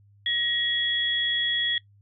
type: tone pair together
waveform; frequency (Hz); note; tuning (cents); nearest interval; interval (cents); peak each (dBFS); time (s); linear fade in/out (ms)
sine; 1900 / 3339; A#6 / G#7; +33 / +9; minor seventh; 976; -29 / -24; 0.26-1.78; 2
effects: noise-tail reverb RT60 0.1 s tail -19 dB re dry + added 101 Hz sine -54 dBFS peak until 2.01 s